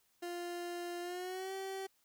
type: tone with pitch glide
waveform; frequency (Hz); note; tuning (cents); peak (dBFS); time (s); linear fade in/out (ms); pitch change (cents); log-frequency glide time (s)
30% pulse; 349.2 to 385.2; F4 to G4; 0 to -30; -37; 0.22-1.87; 10; +170; 1.01-1.53
effects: white hiss -74 dBFS RMS until 2.04 s